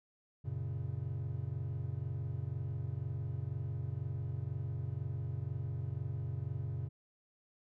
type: chord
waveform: triangle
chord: F# major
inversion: none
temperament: equal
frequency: 92.5 / 116.54 / 138.59 Hz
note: F#2 / A#2 / C#3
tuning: 0 / 0 / 0 cents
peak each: -39 / -38 / -38 dBFS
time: 0.44-6.89 s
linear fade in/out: 20 ms
effects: none

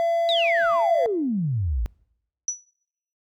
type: tone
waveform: triangle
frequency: 675 Hz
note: E5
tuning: 41 cents sharp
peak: -17 dBFS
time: 0-1.06 s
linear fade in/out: 0 ms
type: exponential sweep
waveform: sine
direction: down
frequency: 3939 to 50.4 Hz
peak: -21 dBFS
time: 0.29-1.86 s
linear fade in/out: 0 ms
type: tone with exponential decay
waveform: sine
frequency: 5910 Hz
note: F#8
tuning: 3 cents flat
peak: -19 dBFS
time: 2.48-2.64 s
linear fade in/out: 2 ms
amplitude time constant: 33 ms
effects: noise-tail reverb RT60 0.8 s tail -26 dB re dry + tanh soft clip ceiling -10 dBFS

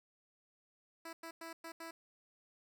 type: tone bursts at uneven times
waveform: 10% pulse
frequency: 329.6 Hz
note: E4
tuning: in tune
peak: -37 dBFS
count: 5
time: 1.05-1.13 / 1.23-1.31 / 1.41-1.53 / 1.64-1.72 / 1.8-1.91 s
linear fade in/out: 5 ms
effects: none

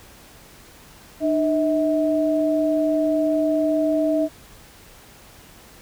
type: tone pair together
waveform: sine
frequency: 303 / 642 Hz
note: D#4 / E5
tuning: -46 / -46 cents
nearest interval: octave + minor second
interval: 1300 cents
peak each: -20 dBFS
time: 1.2-4.29 s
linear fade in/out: 50 ms
effects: pink hiss -47 dBFS RMS until 5.81 s

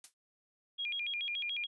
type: noise with exponential decay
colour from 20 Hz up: blue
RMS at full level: -42 dBFS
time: 0.04-0.14 s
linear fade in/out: 2 ms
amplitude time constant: 20 ms
type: tone with vibrato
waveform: sine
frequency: 2814 Hz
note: F7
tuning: 12 cents sharp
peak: -34 dBFS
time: 0.78-1.67 s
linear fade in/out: 20 ms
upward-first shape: square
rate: 7 Hz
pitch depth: 270 cents each way
effects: resampled to 24000 Hz

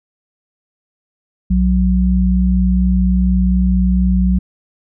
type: tone pair together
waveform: sine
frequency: 60.8 / 185 Hz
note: B1 / F#3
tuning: -26 / 0 cents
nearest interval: octave + perfect fifth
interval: 1926 cents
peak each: -13 dBFS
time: 1.5-4.39 s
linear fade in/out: 10 ms
effects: none

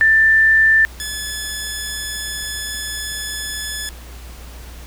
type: tone pair in turn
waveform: sine / 10% pulse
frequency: 1776 / 1718.5 Hz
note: A6 / A6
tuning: +16 / -41 cents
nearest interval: minor second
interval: 57 cents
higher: first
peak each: -9 / -15 dBFS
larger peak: first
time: 0.01-0.85 / 1-3.89 s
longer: second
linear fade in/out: 0 ms
effects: added 60 Hz sine -34 dBFS peak until 4.86 s + pink hiss -41 dBFS RMS until 4.86 s

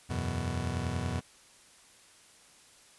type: chord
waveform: 30% pulse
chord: E suspended second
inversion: none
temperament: just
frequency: 82.41 / 92.71 / 123.61 Hz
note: E2 / F#2 / B2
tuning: 0 / +4 / +2 cents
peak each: -33 dBFS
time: 0.09-1.21 s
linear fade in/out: 20 ms
effects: white hiss -58 dBFS RMS until 2.98 s + resampled to 24000 Hz

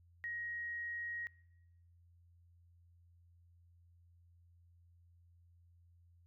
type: tone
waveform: sine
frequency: 1887 Hz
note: A#6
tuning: 21 cents sharp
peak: -39 dBFS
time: 0.24-1.27 s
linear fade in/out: 0 ms
effects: noise-tail reverb RT60 0.9 s tail -24 dB re dry + added 86 Hz sine -63 dBFS peak until 6.26 s

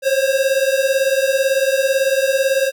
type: beating tone pair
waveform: square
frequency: 529 / 547 Hz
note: C5 / C#5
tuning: +19 / -23 cents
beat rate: 18 Hz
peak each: -18 dBFS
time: 0.02-2.72 s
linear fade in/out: 50 ms
effects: none

